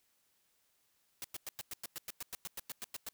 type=noise bursts; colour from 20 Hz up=white; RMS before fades=-42 dBFS; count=16; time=1.22-3.088 s; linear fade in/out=0 ms; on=23 ms; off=100 ms; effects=white hiss -75 dBFS RMS until 3.13 s